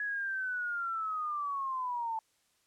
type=linear sweep; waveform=sine; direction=down; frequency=1686 to 880 Hz; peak=-32 dBFS; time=0-2.19 s; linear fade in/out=2 ms; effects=white hiss -72 dBFS RMS until 2.66 s + low-pass 10000 Hz 12 dB/octave